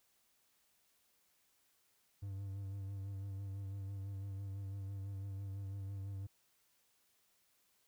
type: tone with vibrato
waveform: triangle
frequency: 98.1 Hz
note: G2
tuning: 2 cents sharp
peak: -39 dBFS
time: 2.22-6.27 s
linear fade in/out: 10 ms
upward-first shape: sine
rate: 6 Hz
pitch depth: 33 cents each way
effects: white hiss -75 dBFS RMS until 7.87 s